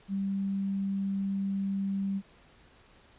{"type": "tone", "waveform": "sine", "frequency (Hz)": 196, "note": "G3", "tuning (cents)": 0, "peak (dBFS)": -28, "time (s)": [0.08, 2.22], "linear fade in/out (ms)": 50, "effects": ["pink hiss -59 dBFS RMS until 3.18 s", "resampled to 8000 Hz"]}